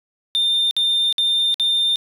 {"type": "tone bursts", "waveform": "sine", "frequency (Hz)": 3608, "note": "A7", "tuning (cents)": 43, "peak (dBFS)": -13, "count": 4, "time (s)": [0.35, 1.958], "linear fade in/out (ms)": 0, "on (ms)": 360, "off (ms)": 56, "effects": ["tanh soft clip ceiling -14 dBFS"]}